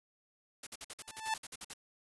white noise bursts, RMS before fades -44 dBFS, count 13, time 0.63-1.736 s, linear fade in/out 5 ms, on 38 ms, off 51 ms
sawtooth tone with exponential growth, 880 Hz, A5, in tune, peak -25 dBFS, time 1.02-1.34 s, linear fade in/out 2 ms, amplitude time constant 68 ms
effects resampled to 24000 Hz

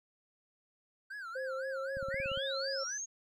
triangle tone with vibrato, 1500 Hz, F#6, 23 cents sharp, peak -39 dBFS, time 1.1-2.98 s, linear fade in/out 10 ms, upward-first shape sine, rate 3.9 Hz, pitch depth 210 cents each way
sine tone with pitch glide, 523.3 to 542.1 Hz, C5 to C#5, 0 to -39 cents, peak -36 dBFS, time 1.35-2.84 s, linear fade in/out 10 ms, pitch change +61 cents, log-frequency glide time 1.45-1.93 s
click train, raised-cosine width 5 ms, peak -34 dBFS, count 8, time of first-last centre 1.97-2.375 s, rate 17.3 Hz
sine linear sweep, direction up, 1760 to 6645 Hz, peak -37 dBFS, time 2.1-3.06 s, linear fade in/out 20 ms
effects none

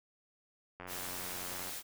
click train, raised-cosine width 0.5 ms, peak -30 dBFS, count 82, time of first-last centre 0.8-1.694 s, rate 90.6 Hz
white noise, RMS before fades -42 dBFS, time 0.87-1.83 s, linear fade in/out 50 ms
effects none

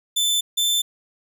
sawtooth tone pair in turn, 3528 / 3542 Hz, A7 / A7, +4 / +11 cents, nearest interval unison, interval 7 cents, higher second, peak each -15 / -15 dBFS, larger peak neither, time 0.16-0.41 / 0.57-0.82 s, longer neither, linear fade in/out 10 ms, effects none

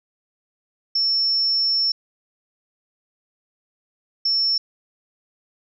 sine tone bursts at uneven times, 5400 Hz, E8, 41 cents sharp, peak -17 dBFS, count 2, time 0.95-1.92 / 4.25-4.58 s, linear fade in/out 5 ms, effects none

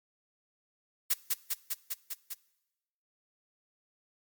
blue noise with echo, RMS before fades -26 dBFS, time 1.1-1.14 s, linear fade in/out 10 ms, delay 200 ms, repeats 6, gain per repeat -2 dB, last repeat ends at 2.34 s, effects noise-tail reverb RT60 1.0 s tail -21 dB re dry + MP3 96 kbps

